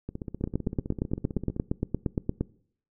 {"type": "two click trains", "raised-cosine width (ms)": 3, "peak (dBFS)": [-21, -13], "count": [24, 18], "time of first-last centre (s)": [[0.09, 1.564], [0.44, 2.41]], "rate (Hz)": [15.6, 8.63], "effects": ["noise-tail reverb RT60 0.6 s tail -22 dB re dry"]}